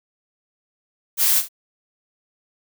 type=noise with echo; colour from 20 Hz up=blue; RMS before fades=-17 dBFS; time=1.17-1.43 s; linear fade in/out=50 ms; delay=58 ms; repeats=1; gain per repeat=-14 dB; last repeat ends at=1.488 s; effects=none